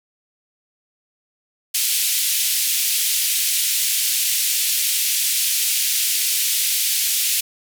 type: band-pass noise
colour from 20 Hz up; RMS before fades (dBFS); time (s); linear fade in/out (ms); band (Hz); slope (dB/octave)
white; -20; 1.74-7.41; 10; 2400 to 15000; 24
effects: none